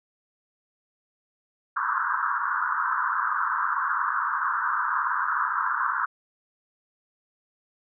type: band-pass noise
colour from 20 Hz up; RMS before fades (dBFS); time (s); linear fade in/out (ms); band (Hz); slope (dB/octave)
pink; -26; 1.76-6.06; 10; 970 to 1600; 96
effects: none